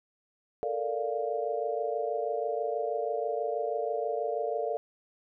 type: chord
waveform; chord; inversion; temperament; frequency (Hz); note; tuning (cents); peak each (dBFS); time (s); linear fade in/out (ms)
sine; Bb major seventh; third; equal; 440 / 466.2 / 587.3 / 698.5; A4 / Bb4 / D5 / F5; 0 / 0 / 0 / 0; -34; 0.63-4.77; 0
effects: none